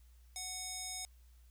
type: tone with band-pass filter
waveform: square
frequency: 740 Hz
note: F#5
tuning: in tune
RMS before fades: -43 dBFS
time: 0.36-1.05 s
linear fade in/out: 0 ms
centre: 7300 Hz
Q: 1.7
effects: added 60 Hz sine -58 dBFS peak until 1.5 s + white hiss -73 dBFS RMS until 1.5 s